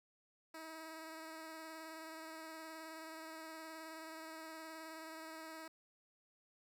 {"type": "tone with vibrato", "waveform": "10% pulse", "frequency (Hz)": 320, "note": "D#4", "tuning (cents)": 49, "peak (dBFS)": -40, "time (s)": [0.54, 5.68], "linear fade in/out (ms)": 5, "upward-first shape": "sine", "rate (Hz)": 19, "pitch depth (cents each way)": 22, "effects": []}